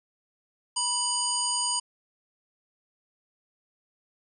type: harmonic tone with a mistuned harmonic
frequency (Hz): 970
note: B5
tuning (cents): -31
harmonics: 1 / 3 / 5 / 7 / 9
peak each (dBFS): -32 / -34 / -31 / -33 / -29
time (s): 0.76-1.8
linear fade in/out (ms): 10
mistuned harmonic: 3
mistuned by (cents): +42
effects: none